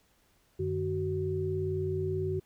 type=tone cluster; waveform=sine; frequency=94.2 / 152.6 / 374.6 Hz; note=F#2 / D#3 / F#4; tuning=+32 / -33 / +21 cents; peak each=-34 / -36 / -31 dBFS; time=0.59-2.4 s; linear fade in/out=10 ms; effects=pink hiss -68 dBFS RMS until 2.45 s